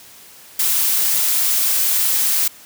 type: noise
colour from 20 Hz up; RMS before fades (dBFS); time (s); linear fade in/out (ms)
blue; -17; 0.59-2.48; 5
effects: white hiss -43 dBFS RMS until 2.65 s + high-pass 60 Hz 12 dB/octave